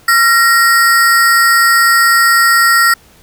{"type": "ring-modulated tone", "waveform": "square", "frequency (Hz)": 1622, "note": "G#6", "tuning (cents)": -41, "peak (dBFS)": -4, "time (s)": [0.08, 2.94], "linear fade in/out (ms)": 5, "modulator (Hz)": 254, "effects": ["pink hiss -45 dBFS RMS until 3.22 s"]}